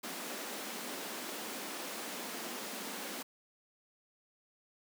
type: high-pass noise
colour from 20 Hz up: pink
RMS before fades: -42 dBFS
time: 0.03-3.23 s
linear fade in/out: 10 ms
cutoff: 200 Hz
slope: 48 dB/octave
effects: none